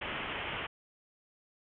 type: low-pass noise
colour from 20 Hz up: white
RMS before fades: -38 dBFS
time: 0.01-0.67 s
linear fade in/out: 10 ms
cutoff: 3200 Hz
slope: 96 dB/octave
effects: none